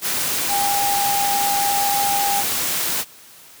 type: tone in noise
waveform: sine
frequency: 805 Hz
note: G5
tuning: 46 cents sharp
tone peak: -19 dBFS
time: 0.48-2.44 s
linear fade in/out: 50 ms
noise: white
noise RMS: -22 dBFS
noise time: 0.01-3.05 s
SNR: 0 dB
effects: white hiss -45 dBFS RMS until 3.6 s + high-pass 80 Hz 12 dB/octave